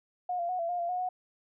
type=tone with pitch steps; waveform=sine; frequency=721 / 689 / 732 / 675 / 709 / 688 / 725 / 733 Hz; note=F#5 / F5 / F#5 / E5 / F5 / F5 / F#5 / F#5; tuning=-45 / -24 / -19 / +41 / +26 / -26 / -35 / -16 cents; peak=-29 dBFS; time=0.29-1.09 s; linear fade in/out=5 ms; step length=100 ms; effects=none